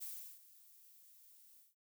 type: noise with ADSR envelope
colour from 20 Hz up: violet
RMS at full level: -45 dBFS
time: 0-1.75 s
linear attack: 23 ms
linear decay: 370 ms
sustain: -18 dB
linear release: 170 ms
effects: none